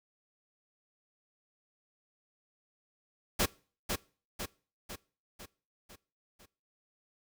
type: noise with echo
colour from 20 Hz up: pink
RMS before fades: -28 dBFS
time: 3.39-3.46 s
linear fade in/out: 10 ms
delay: 500 ms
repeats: 6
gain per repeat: -5 dB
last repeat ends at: 6.46 s
effects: noise-tail reverb RT60 0.4 s tail -22 dB re dry